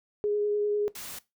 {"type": "tone with vibrato", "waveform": "sine", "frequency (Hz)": 415.3, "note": "G#4", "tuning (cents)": 0, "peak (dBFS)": -24, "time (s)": [0.24, 0.88], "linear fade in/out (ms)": 0, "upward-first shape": "sine", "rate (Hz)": 10, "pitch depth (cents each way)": 11}
{"type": "noise", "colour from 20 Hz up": "white", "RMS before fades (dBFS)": -40, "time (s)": [0.95, 1.19], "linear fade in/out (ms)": 5}
{"effects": ["noise-tail reverb RT60 0.2 s tail -18 dB re dry"]}